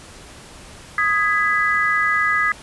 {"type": "chord", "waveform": "sine", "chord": "G# minor", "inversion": "second", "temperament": "just", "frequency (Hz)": [1245.9, 1661.2, 1993.5], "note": ["D#6", "G#6", "B6"], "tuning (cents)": [2, 0, 16], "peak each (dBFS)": -20, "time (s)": [0.98, 2.52], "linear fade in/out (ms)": 2, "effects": ["pink hiss -41 dBFS RMS until 2.62 s", "resampled to 24000 Hz"]}